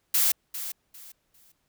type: noise with echo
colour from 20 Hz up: blue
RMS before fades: -22 dBFS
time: 0.14-0.32 s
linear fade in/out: 5 ms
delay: 400 ms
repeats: 3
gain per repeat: -12 dB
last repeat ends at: 1.52 s
effects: pink hiss -73 dBFS RMS until 1.68 s